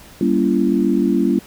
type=chord; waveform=sine; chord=G diminished seventh; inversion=none; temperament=just; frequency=196 / 235.2 / 282.2 / 338.7 Hz; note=G3 / Bb3 / Db4 / Fb4; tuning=0 / +16 / +31 / +47 cents; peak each=-19 dBFS; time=0.21-1.39 s; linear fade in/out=2 ms; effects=pink hiss -43 dBFS RMS until 1.46 s